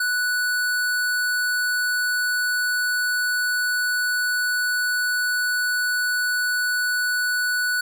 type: tone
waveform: square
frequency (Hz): 1480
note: F#6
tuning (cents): 0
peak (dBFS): -21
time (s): 0-7.81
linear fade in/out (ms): 5
effects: none